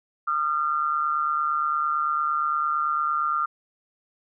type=tone pair together; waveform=sine; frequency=1215 / 1363.8 Hz; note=D#6 / F6; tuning=-42 / -42 cents; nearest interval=major second; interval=200 cents; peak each=-24 / -25 dBFS; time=0.27-3.46 s; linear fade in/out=10 ms; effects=none